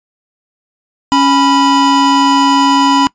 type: tone pair together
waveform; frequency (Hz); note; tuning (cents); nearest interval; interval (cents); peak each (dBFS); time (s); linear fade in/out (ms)
square; 276.9 / 987.6; C#4 / B5; -2 / 0; octave + minor seventh; 2202; -11; 1.12-3.07; 0
effects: noise-tail reverb RT60 0.1 s tail -22 dB re dry + resampled to 16000 Hz